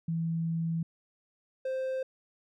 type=tone pair in turn; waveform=sine / triangle; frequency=164.81 / 523.2 Hz; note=E3 / C5; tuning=0 / 0 cents; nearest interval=octave + minor sixth; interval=2000 cents; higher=second; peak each=-28 dBFS; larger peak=neither; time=0.08-0.83 / 1.65-2.03 s; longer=first; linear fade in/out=5 ms; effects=none